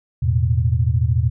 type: chord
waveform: sine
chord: E suspended fourth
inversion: none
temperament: equal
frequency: 82.41 / 110 / 123.47 Hz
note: E2 / A2 / B2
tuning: 0 / 0 / 0 cents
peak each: -19 dBFS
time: 0.22-1.3 s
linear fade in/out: 10 ms
effects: none